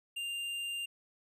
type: tone with hard clipping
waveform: triangle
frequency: 2794 Hz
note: F7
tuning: in tune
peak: -37 dBFS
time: 0.16-0.86 s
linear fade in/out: 10 ms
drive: 12 dB
effects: none